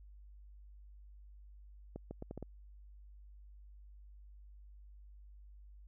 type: accelerating click train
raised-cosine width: 2 ms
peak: -30 dBFS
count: 6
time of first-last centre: 1.96-2.427 s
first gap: 150 ms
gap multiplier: 0.76
effects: added 50 Hz sine -53 dBFS peak until 5.87 s